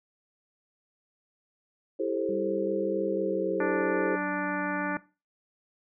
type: chord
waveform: sine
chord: A minor seventh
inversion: second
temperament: just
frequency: 330 / 396 / 440 / 528 Hz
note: E4 / G4 / A4 / C5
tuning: +2 / +18 / 0 / +16 cents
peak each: -32 dBFS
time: 1.99-4.16 s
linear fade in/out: 10 ms
type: tone with pitch glide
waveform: sine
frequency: 196 to 187.26 Hz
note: G3 to F#3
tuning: 0 to +21 cents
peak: -36 dBFS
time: 2.29-4.97 s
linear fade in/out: 0 ms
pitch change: -79 cents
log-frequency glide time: 3.06-3.5 s
type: harmonic tone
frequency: 293.7 Hz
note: D4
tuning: in tune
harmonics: 1 / 2 / 3 / 4 / 5 / 6 / 7 / 8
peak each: -32 / -36 / -36 / -38 / -35 / -37 / -44 / -46 dBFS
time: 3.6-4.97 s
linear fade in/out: 2 ms
effects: noise-tail reverb RT60 0.3 s tail -18 dB re dry